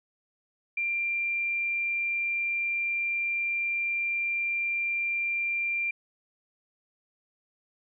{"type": "tone", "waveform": "sine", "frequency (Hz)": 2376, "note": "D7", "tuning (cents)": 20, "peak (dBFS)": -26, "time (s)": [0.77, 5.91], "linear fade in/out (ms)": 5, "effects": []}